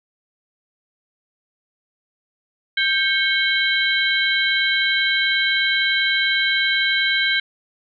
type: harmonic tone with a mistuned harmonic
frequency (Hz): 789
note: G5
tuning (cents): +11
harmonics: 2 / 3 / 4 / 5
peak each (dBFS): -20 / -22 / -23 / -24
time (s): 2.77-7.4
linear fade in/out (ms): 5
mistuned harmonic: 3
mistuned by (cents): -130
effects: none